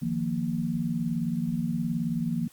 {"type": "chord", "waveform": "sine", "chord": "Eb suspended second", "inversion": "none", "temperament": "equal", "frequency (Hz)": [155.56, 174.61, 233.1], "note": ["Eb3", "F3", "Bb3"], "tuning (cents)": [0, 0, 0], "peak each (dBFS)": [-32, -30, -29], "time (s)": [0.02, 2.48], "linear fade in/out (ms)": 5, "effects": ["white hiss -57 dBFS RMS until 2.52 s", "Opus 48 kbps"]}